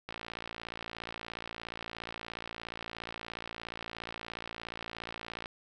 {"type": "click train", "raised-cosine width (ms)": 0.3, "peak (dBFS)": -23, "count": 307, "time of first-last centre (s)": [0.09, 5.458], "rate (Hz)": 57, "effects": []}